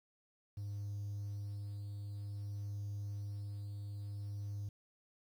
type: tone with tremolo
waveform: triangle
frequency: 101.9 Hz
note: G#2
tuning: 32 cents flat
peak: -36 dBFS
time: 0.57-4.69 s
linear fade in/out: 5 ms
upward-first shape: sine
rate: 0.54 Hz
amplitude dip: 30%
effects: tanh soft clip ceiling -34 dBFS + 11-bit